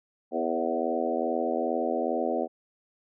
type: harmonic tone with a mistuned harmonic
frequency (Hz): 82.41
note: E2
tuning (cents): 0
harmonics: 3 / 4 / 5 / 6 / 7 / 8 / 9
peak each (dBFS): -33 / -33 / -33 / -33 / -33 / -33 / -33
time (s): 0.31-2.48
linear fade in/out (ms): 50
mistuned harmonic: 7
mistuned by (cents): -17
effects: none